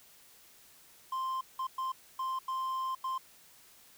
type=tone bursts at uneven times; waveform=triangle; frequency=1046.5 Hz; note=C6; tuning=in tune; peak=-30 dBFS; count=6; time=1.12-1.41 / 1.59-1.67 / 1.78-1.92 / 2.19-2.39 / 2.48-2.95 / 3.04-3.18 s; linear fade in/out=5 ms; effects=white hiss -59 dBFS RMS until 3.97 s